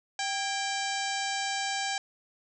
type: harmonic tone with a mistuned harmonic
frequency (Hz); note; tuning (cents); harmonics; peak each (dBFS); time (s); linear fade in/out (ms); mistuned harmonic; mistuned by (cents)
784; G5; 0; 1 / 2 / 3 / 4 / 5 / 6 / 7 / 8 / 9 / 10; -33 / -36 / -38 / -39 / -40 / -41 / -41 / -42 / -43 / -43; 0.19-1.98; 2; 2; +72
effects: none